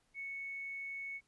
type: tone with tanh clipping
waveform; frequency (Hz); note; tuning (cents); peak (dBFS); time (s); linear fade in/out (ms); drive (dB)
triangle; 2212; C#7; -4; -40; 0.14-1.21; 50; 3
effects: pink hiss -75 dBFS RMS until 1.27 s + resampled to 24000 Hz